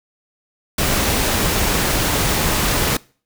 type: noise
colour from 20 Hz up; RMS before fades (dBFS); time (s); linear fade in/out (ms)
pink; -18; 0.78-2.97; 5
effects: noise-tail reverb RT60 0.4 s tail -23 dB re dry